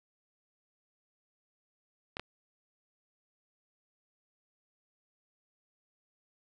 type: clicks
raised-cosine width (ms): 0.3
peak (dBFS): -21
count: 2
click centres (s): 2.169 / 2.196
effects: none